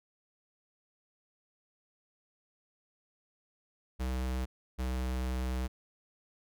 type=tone pair in turn; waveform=square; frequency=63.8 / 63.55 Hz; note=C2 / C2; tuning=-43 / -50 cents; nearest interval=unison; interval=7 cents; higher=first; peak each=-32 / -32 dBFS; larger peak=neither; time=3.99-4.46 / 4.78-5.68 s; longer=second; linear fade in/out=20 ms; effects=none